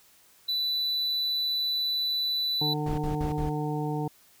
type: tone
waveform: triangle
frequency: 3977 Hz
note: B7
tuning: 11 cents sharp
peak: -24 dBFS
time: 0.48-2.74 s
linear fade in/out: 10 ms
type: harmonic tone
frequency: 150 Hz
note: D3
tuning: 37 cents sharp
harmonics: 1 / 2 / 3 / 5 / 6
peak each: -30 / -33 / -35 / -37 / -38 dBFS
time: 2.61-4.08 s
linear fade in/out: 5 ms
type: noise bursts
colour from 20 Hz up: brown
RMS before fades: -33 dBFS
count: 4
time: 2.86-3.496 s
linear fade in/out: 5 ms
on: 120 ms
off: 52 ms
effects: white hiss -59 dBFS RMS until 4.4 s